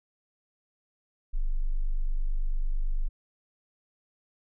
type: tone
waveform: sine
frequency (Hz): 24.5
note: G0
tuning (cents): 0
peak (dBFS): -23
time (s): 1.33-3.09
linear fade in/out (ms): 20
effects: none

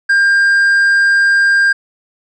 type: tone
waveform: triangle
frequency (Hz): 1600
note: G6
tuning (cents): +35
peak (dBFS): -6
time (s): 0.09-1.73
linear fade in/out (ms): 10
effects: resampled to 22050 Hz

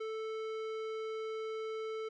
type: tone with tanh clipping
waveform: sine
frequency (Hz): 440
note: A4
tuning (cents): 0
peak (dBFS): -39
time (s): 0-2.09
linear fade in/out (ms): 10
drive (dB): 16
effects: none

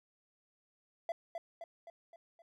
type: tone with echo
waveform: triangle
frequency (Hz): 673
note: E5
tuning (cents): +36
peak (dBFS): -31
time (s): 1.09-1.12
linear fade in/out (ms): 2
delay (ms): 260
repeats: 5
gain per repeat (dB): -5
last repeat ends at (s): 2.42
effects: none

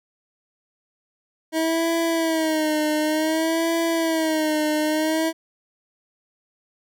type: tone with vibrato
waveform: 25% pulse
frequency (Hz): 318.3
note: D#4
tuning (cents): +39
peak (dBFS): -16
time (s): 1.52-5.33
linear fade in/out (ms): 50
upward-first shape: sine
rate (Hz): 0.55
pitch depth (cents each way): 76
effects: none

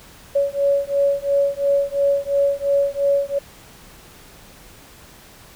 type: beating tone pair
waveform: sine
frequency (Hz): 560 / 562.9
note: C#5 / C#5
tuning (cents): +18 / +26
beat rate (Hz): 2.9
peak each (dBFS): -19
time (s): 0.35-3.39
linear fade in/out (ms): 10
effects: pink hiss -45 dBFS RMS until 5.55 s

